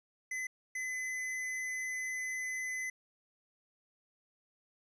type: tone bursts at uneven times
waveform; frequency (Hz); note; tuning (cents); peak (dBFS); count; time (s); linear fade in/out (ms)
square; 2024; B6; +42; -36; 2; 0.31-0.47 / 0.75-2.9; 5
effects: low-pass 10000 Hz 12 dB/octave